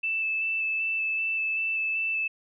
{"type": "tone with vibrato", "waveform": "sine", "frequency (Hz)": 2637, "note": "E7", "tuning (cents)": 0, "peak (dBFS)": -25, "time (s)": [0.03, 2.28], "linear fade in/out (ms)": 10, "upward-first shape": "square", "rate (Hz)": 2.6, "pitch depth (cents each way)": 9, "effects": []}